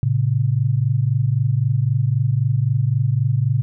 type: tone pair together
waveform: sine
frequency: 112.4 / 136.23 Hz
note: A2 / C#3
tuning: +37 / -30 cents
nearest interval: minor third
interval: 333 cents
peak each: -18 dBFS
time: 0.03-3.62 s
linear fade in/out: 0 ms
effects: none